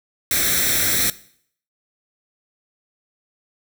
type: noise with comb filter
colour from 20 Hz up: white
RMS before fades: -19 dBFS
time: 0.31-1.1 s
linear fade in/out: 2 ms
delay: 0.52 ms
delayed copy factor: +0.75
effects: noise-tail reverb RT60 0.6 s tail -18 dB re dry